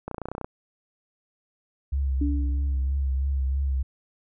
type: clicks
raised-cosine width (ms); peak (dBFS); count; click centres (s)
1; -18; 12; 0.08 / 0.113 / 0.145 / 0.182 / 0.217 / 0.256 / 0.286 / 0.316 / 0.351 / 0.381 / 0.413 / 0.445
type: tone with vibrato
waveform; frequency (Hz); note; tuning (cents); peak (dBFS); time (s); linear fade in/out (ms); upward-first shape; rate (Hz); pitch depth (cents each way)
sine; 67.6; C#2; -43; -22; 1.92-3.83; 10; triangle; 3.1; 53
type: tone with exponential decay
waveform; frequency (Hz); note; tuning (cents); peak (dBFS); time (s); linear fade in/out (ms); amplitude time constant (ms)
sine; 289.3; D4; -26; -23; 2.21-3; 5; 170
effects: none